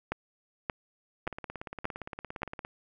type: two click trains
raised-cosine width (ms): 0.5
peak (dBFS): -23 / -15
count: 25 / 5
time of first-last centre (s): 1.27-2.649 / 0.12-2.432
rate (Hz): 17.4 / 1.73
effects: none